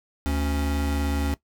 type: tone pair together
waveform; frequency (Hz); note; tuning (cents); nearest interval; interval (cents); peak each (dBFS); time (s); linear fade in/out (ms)
square; 73.42 / 277.2; D2 / C#4; 0 / 0; octave + major seventh; 2300; -25 / -29; 0.26-1.34; 0
effects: noise-tail reverb RT60 0.1 s tail -18 dB re dry